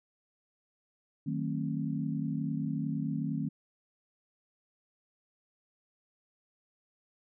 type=chord; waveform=sine; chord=D# diminished seventh; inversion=none; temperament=just; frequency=155.56 / 186.68 / 224 / 268.8 Hz; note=D#3 / F#3 / A3 / C4; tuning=0 / +16 / +31 / +47 cents; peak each=-34 / -39 / -36 / -36 dBFS; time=1.26-3.49 s; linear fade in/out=10 ms; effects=none